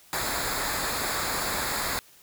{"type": "noise with comb filter", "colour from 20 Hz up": "pink", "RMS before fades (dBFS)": -29, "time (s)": [0.13, 1.99], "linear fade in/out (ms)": 0, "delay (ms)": 0.34, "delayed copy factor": -0.7, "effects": ["white hiss -55 dBFS RMS until 2.22 s"]}